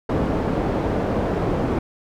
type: low-pass noise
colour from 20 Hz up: white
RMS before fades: -22 dBFS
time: 0.09-1.79 s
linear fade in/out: 5 ms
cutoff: 490 Hz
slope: 12 dB/octave
effects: none